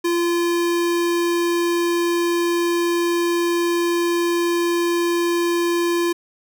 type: tone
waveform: square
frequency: 343.9 Hz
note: F4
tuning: 27 cents flat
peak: -18 dBFS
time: 0.04-6.13 s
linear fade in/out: 10 ms
effects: none